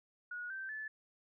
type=tone with pitch steps; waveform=sine; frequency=1453 / 1557 / 1738 Hz; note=F#6 / G6 / A6; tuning=-32 / -12 / -22 cents; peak=-40 dBFS; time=0.31-0.88 s; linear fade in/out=5 ms; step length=190 ms; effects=none